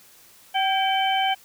harmonic tone with a mistuned harmonic, 769 Hz, G5, 33 cents flat, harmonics 1 / 2 / 3 / 4, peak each -21 / -30 / -29 / -26 dBFS, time 0.54-1.35 s, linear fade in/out 20 ms, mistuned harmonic 2, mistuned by +69 cents, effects white hiss -52 dBFS RMS until 1.44 s

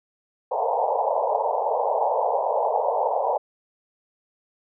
white band-pass noise, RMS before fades -23 dBFS, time 0.51-3.38 s, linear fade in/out 10 ms, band 450 to 960 Hz, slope 96 dB/octave, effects none

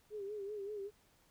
sine tone with vibrato, 408.9 Hz, G#4, 27 cents flat, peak -40 dBFS, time 0.1-0.91 s, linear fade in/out 50 ms, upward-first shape sine, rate 5.2 Hz, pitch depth 78 cents each way, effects pink hiss -70 dBFS RMS until 1.3 s

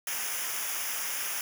white noise with comb filter, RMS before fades -33 dBFS, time 0.07-1.41 s, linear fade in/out 2 ms, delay 0.24 ms, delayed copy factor -0.8, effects none

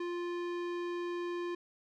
square tone with low-pass filter, 349.2 Hz, F4, in tune, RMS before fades -37 dBFS, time 0-1.55 s, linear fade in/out 5 ms, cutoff 3200 Hz, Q 0.64, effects none

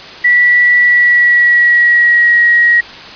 sine tone with pitch glide, 1951 to 1898.7 Hz, B6 to A#6, -22 to +31 cents, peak -5 dBFS, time 0.24-2.81 s, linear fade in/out 10 ms, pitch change -47 cents, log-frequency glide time 0.78-2.39 s, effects white hiss -30 dBFS RMS until 3.15 s + resampled to 11025 Hz

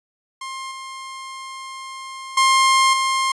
sawtooth tone with level steps, 1061 Hz, C6, 24 cents sharp, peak -25 / -28 / -9 / -14 dBFS, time 0.41-3.32 s, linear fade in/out 5 ms, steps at 0.71 / 2.37 / 2.93 s, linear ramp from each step 5 ms, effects resampled to 24000 Hz

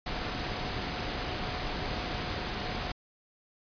sine tone in noise, 728 Hz, F#5, 28 cents flat, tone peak -44 dBFS, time 0.06-2.92 s, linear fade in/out 5 ms, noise pink, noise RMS -34 dBFS, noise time 0.06-2.92 s, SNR -13 dB, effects resampled to 11025 Hz

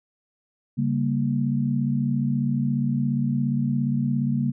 sine chord, G diminished, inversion second, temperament equal, 138.59 / 196 / 233.1 Hz, Db3 / G3 / Bb3, 0 / 0 / 0 cents, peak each -24 / -28 / -24 dBFS, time 0.77-4.52 s, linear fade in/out 20 ms, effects none

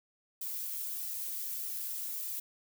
violet noise with flanger, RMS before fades -38 dBFS, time 0.41-2.4 s, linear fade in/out 5 ms, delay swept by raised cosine 1.8 to 3.3 ms, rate 1.6 Hz, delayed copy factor -0.65, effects none

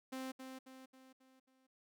sawtooth tone with echo, 261.6 Hz, C4, in tune, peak -38 dBFS, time 0.12-0.32 s, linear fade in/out 10 ms, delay 270 ms, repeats 5, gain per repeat -6 dB, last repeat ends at 1.67 s, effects none

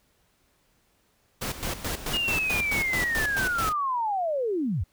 pink noise with tremolo, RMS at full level -30 dBFS, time 1.41-3.73 s, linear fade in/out 10 ms, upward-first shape square, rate 4.6 Hz, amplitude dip 70%
sine linear sweep, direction down, 2879 to 65 Hz, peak -24 dBFS, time 2.13-4.84 s, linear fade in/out 10 ms
effects pink hiss -67 dBFS RMS until 4.92 s

